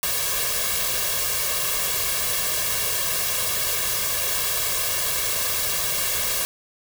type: noise with comb filter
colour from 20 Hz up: white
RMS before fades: -24 dBFS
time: 0.03-6.45 s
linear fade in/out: 0 ms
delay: 1.8 ms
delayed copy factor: +0.95
effects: none